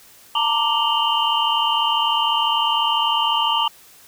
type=tone cluster; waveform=sine; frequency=894 / 934 / 1174 / 2841 / 3073 Hz; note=A5 / A#5 / D6 / F7 / G7; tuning=+27 / +3 / -1 / +29 / -35 cents; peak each=-23 dBFS; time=0.35-3.68 s; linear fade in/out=5 ms; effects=white hiss -48 dBFS RMS until 4.07 s